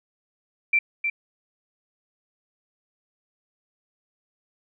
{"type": "tone with echo", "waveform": "sine", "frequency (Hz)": 2349, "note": "D7", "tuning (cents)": 0, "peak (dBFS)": -16, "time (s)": [0.73, 0.79], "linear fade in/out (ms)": 5, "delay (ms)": 310, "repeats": 1, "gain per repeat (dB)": -6, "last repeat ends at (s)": 1.1, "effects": []}